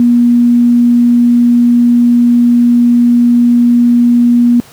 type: tone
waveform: sine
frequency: 239.9 Hz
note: A#3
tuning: 50 cents sharp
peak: -4 dBFS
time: 0-4.6 s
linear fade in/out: 0 ms
effects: pink hiss -38 dBFS RMS until 4.72 s + high-pass 100 Hz 12 dB/octave